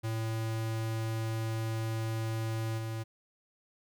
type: tone with level steps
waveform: square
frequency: 112 Hz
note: A2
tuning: 31 cents sharp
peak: -32 / -35 dBFS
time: 0.03-3.04 s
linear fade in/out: 20 ms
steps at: 2.77 s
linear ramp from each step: 20 ms
effects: none